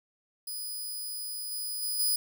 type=tone with level steps; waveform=5% pulse; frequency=4978 Hz; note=D#8; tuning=in tune; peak=-28 / -26 / -23 / -18 dBFS; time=0.47-2.16 s; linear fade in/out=5 ms; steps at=1.51 / 1.82 / 1.99 s; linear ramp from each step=10 ms; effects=none